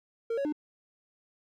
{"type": "tone with pitch steps", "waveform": "triangle", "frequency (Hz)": [459.4, 556, 300.3], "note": ["A#4", "C#5", "D4"], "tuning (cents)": [-25, 5, 39], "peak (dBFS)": -26, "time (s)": [0.3, 0.525], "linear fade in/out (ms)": 5, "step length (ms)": 75, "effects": []}